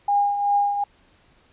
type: tone with tremolo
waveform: sine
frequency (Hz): 812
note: G#5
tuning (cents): -39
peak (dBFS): -15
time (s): 0.08-0.84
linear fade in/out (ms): 5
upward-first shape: triangle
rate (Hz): 2.6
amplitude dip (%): 60
effects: pink hiss -58 dBFS RMS until 1.52 s + resampled to 8000 Hz